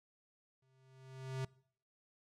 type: tone with exponential growth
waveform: square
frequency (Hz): 131.7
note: C3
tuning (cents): +12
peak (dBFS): -36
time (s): 0.62-1.45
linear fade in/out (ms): 5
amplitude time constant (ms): 180
effects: noise-tail reverb RT60 0.6 s tail -23 dB re dry + low-pass 8000 Hz 12 dB/octave